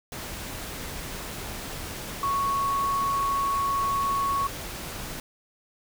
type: tone in noise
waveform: sine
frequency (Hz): 1108.7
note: C#6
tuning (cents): 0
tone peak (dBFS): -23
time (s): 2.23-4.47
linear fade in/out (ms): 2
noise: pink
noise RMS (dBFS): -36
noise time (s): 0.12-5.2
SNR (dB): +10
effects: none